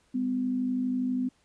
sine tone pair together, 201.1 / 253.4 Hz, G3 / B3, +44 / +45 cents, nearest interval major third, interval 401 cents, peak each -35 / -26 dBFS, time 0.14-1.29 s, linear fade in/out 10 ms, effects pink hiss -67 dBFS RMS until 1.44 s + resampled to 22050 Hz

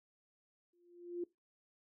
sine tone with exponential growth, 349.2 Hz, F4, in tune, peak -34 dBFS, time 0.73-1.24 s, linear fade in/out 5 ms, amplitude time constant 110 ms, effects noise-tail reverb RT60 0.2 s tail -21 dB re dry

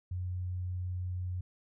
sine tone, 90.6 Hz, F#2, 36 cents flat, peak -33 dBFS, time 0.11-1.41 s, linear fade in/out 5 ms, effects none

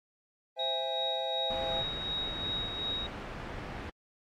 triangle chord, C augmented, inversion none, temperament equal with one note detuned, 523.3 / 659.3 / 819.2 Hz, C5 / E5 / G#5, 0 / 0 / -24 cents, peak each -35 dBFS, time 0.56-1.84 s, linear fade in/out 50 ms
sine tone with tremolo, 3791 Hz, A#7, 28 cents sharp, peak -31 dBFS, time 0.59-3.07 s, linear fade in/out 5 ms, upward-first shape sine, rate 2.7 Hz, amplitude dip 50%
pink low-pass noise, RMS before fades -41 dBFS, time 1.5-3.9 s, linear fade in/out 5 ms, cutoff 2200 Hz, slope 12 dB/octave
effects AAC 64 kbps

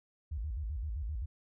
sine tone with vibrato, 64 Hz, C2, 38 cents flat, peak -34 dBFS, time 0.31-1.26 s, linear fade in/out 10 ms, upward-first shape square, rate 7.7 Hz, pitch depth 300 cents each way, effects none

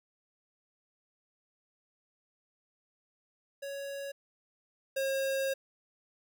square tone pair in turn, 557 / 539.6 Hz, C#5 / C#5, +8 / -47 cents, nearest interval minor second, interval 55 cents, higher first, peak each -38 / -30 dBFS, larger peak second, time 3.62-4.12 / 4.96-5.54 s, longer second, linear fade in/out 10 ms, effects none

